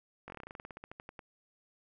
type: slowing click train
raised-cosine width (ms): 0.5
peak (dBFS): -30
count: 19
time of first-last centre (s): 0.28-1.192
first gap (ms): 20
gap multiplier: 1.1
effects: none